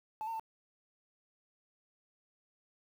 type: tone with pitch steps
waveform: sine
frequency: 868 / 910 / 891 Hz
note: A5 / A#5 / A5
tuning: -24 / -42 / +22 cents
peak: -34 dBFS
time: 0.21-0.396 s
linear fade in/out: 0 ms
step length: 62 ms
effects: tanh soft clip ceiling -34 dBFS + 10-bit